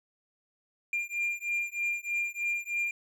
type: beating tone pair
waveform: triangle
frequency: 2395 / 2398.2 Hz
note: D7 / D7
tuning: +33 / +36 cents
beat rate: 3.2 Hz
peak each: -31 dBFS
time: 0.93-2.91 s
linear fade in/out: 2 ms
effects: none